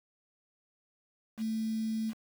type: tone with quantisation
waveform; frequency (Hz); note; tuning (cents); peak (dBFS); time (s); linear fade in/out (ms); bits
sine; 220.9; A3; +7; -30; 1.37-2.14; 50; 8
effects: none